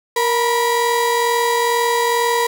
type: tone pair together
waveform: 35% pulse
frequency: 467.9 / 978 Hz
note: A#4 / B5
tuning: +6 / -17 cents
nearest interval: octave + minor second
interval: 1277 cents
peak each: -16 dBFS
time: 0.16-2.47 s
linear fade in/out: 5 ms
effects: none